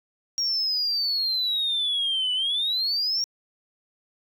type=exponential two-way sweep; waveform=sine; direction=down then up; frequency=5630 to 2960 to 5630 Hz; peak=-21 dBFS; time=0.38-3.24 s; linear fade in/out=0 ms; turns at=2.33 s; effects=tanh soft clip ceiling -19 dBFS